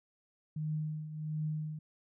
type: tone with tremolo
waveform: sine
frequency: 154.1 Hz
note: D#3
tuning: 16 cents flat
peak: -31 dBFS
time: 0.56-1.79 s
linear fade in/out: 5 ms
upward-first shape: triangle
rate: 1.4 Hz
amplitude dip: 70%
effects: none